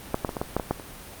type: clicks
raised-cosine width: 1 ms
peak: -8 / -10 / -15 / -15 / -11 / -9 / -13 / -9 / -21 dBFS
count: 9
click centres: 0.144 / 0.248 / 0.292 / 0.368 / 0.415 / 0.566 / 0.598 / 0.71 / 0.798 s
effects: pink hiss -42 dBFS RMS until 1.2 s + Opus 32 kbps